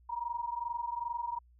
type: tone pair together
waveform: sine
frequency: 940.5 / 963 Hz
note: A#5 / B5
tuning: +15 / -44 cents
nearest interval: unison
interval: 41 cents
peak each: -36 / -37 dBFS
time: 0.09-1.39 s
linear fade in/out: 10 ms
effects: added 60 Hz sine -59 dBFS peak until 1.59 s